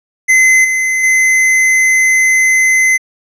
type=tone with level steps; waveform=square; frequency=2050 Hz; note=C7; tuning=36 cents flat; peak=-6 / -12 / -8 dBFS; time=0.28-2.98 s; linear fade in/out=20 ms; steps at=0.64 / 1.03 s; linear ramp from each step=10 ms; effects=low-pass 10000 Hz 12 dB/octave